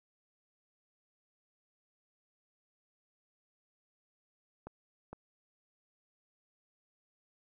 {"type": "clicks", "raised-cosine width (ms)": 1, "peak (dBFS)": -30, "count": 2, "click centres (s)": [4.67, 5.13], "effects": []}